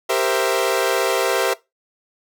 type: chord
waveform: sawtooth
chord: C dominant seventh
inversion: second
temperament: equal with one note detuned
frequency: 392 / 466.2 / 523.3 / 661.9 Hz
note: G4 / Bb4 / C5 / E5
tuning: 0 / 0 / 0 / +7 cents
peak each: -19 dBFS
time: 0.09-1.54 s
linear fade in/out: 10 ms
effects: noise-tail reverb RT60 0.2 s tail -19 dB re dry